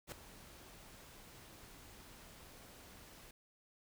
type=noise with ADSR envelope; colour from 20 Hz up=pink; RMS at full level=-45 dBFS; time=0.07-3.31 s; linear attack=50 ms; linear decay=3 ms; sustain=-12 dB; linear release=3 ms; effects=none